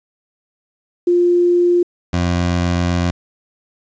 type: tone pair in turn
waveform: sine / 20% pulse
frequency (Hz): 351 / 87.75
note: F4 / F2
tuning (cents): +9 / +9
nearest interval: 2 octaves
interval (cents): 2400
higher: first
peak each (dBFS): -10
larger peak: neither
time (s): 1.07-1.83 / 2.13-3.11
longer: second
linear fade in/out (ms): 5
effects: resampled to 16000 Hz + 8-bit

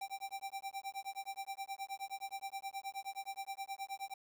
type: tone with tremolo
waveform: square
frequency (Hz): 784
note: G5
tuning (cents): 0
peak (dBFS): -39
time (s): 0.01-4.14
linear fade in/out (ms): 5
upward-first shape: sine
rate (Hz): 9.5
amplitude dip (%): 100
effects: 11-bit

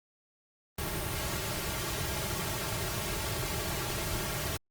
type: noise with comb filter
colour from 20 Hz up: pink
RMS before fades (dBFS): -34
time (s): 0.78-4.57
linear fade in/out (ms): 5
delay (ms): 4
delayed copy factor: -0.7
effects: Opus 32 kbps

